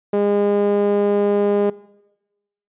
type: tone with band-pass filter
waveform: sawtooth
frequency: 203.9 Hz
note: G#3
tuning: 32 cents flat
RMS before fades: -18 dBFS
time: 0.13-1.7 s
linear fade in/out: 5 ms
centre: 460 Hz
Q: 2.1
effects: noise-tail reverb RT60 1.0 s tail -21 dB re dry + resampled to 8000 Hz